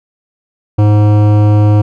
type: tone with hard clipping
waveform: sine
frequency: 104.8 Hz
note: G#2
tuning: 16 cents sharp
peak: -7 dBFS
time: 0.78-1.82 s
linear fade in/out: 10 ms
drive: 15 dB
effects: none